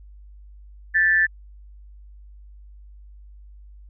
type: tone with amplitude modulation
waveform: sine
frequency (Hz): 1760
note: A6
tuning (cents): 0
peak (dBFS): -12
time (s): 0.94-1.27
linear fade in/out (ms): 20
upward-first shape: sine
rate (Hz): 179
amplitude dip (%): 65
effects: added 50 Hz sine -42 dBFS peak until 3.89 s